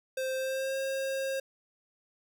square tone with pitch glide, 523.3 to 537.1 Hz, C5 to C5, 0 to +45 cents, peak -31 dBFS, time 0.17-1.4 s, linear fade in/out 5 ms, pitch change +45 cents, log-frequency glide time 0.36-0.77 s, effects none

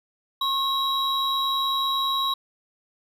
triangle tone pair together, 1083 / 3862 Hz, C#6 / B7, -41 / -39 cents, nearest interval octave + minor seventh, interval 2202 cents, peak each -23 / -23 dBFS, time 0.41-2.34 s, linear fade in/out 5 ms, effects none

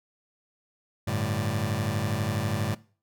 sawtooth chord, G suspended second, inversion none, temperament just, 98 / 110.25 / 147 Hz, G2 / A2 / D3, 0 / +4 / +2 cents, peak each -26 / -25 / -28 dBFS, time 1.07-2.75 s, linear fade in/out 10 ms, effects noise-tail reverb RT60 0.4 s tail -20 dB re dry

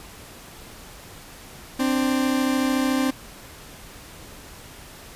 40% pulse tone pair together, 261.6 / 295.3 Hz, C4 / D4, 0 / +10 cents, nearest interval major second, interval 210 cents, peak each -20 / -25 dBFS, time 1.79-3.11 s, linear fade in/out 10 ms, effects pink hiss -43 dBFS RMS until 5.15 s + resampled to 32000 Hz

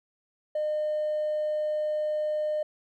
sine tone with hard clipping, 608 Hz, D#5, 40 cents flat, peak -26 dBFS, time 0.55-2.63 s, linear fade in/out 5 ms, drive 1 dB, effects none

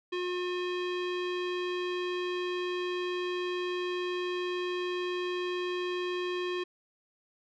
square tone with low-pass filter, 359.1 Hz, F4, 48 cents sharp, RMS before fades -33 dBFS, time 0.12-6.64 s, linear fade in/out 10 ms, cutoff 3200 Hz, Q 2.3, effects none

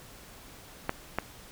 clicks, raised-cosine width 0.5 ms, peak -12 dBFS, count 2, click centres 0.894 / 1.186 s, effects pink hiss -50 dBFS RMS until 1.51 s

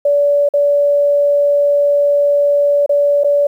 sine tone with dropouts, 575 Hz, D5, 37 cents flat, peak -9 dBFS, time 0.05-3.47 s, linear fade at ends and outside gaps 5 ms, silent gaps 0.489-0.537 / 2.862-2.893 / 3.236-3.244 s, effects 8-bit

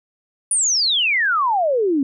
sine exponential sweep, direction down, 9800 to 261.9 Hz, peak -15 dBFS, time 0.51-2.03 s, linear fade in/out 2 ms, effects none

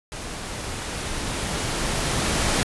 pink noise with level ramp, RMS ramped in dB -34 to -21 dBFS, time 0.12-2.63 s, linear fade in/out 0 ms, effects resampled to 24000 Hz

